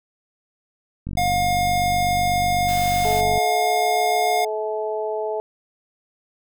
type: click train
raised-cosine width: 5 ms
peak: -17 dBFS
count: 112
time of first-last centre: 1.07-3.378 s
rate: 48.1 Hz
type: tone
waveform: square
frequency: 713 Hz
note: F5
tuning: 36 cents sharp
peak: -19 dBFS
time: 1.17-4.45 s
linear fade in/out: 5 ms
type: noise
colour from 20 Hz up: white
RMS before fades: -34 dBFS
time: 2.68-3.21 s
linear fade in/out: 5 ms
type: harmonic tone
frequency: 215.4 Hz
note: A3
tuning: 37 cents flat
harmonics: 2 / 3 / 4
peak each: -25 / -27 / -30 dBFS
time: 3.05-5.4 s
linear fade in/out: 0 ms
effects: none